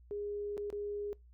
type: tone with dropouts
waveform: sine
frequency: 410.9 Hz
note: G#4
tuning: 18 cents flat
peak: -36 dBFS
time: 0.11-1.13 s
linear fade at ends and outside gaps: 0 ms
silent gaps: 0.57-0.578 / 0.702-0.727 s
effects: noise-tail reverb RT60 0.2 s tail -24 dB re dry + added 60 Hz sine -56 dBFS peak until 1.33 s